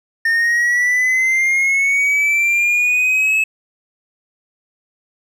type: linear sweep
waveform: triangle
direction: up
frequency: 1815 to 2600 Hz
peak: -11 dBFS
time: 0.25-3.44 s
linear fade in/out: 5 ms
effects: none